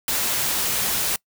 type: noise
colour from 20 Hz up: white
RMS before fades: -23 dBFS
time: 0.08-1.16 s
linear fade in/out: 2 ms
effects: noise-tail reverb RT60 0.1 s tail -24 dB re dry